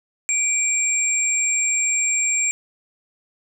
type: tone pair together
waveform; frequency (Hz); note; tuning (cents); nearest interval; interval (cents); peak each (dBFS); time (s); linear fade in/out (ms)
sine; 2349 / 7458; D7 / A#8; 0 / 0; octave + minor sixth; 2000; -23 / -19; 0.29-2.51; 0
effects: none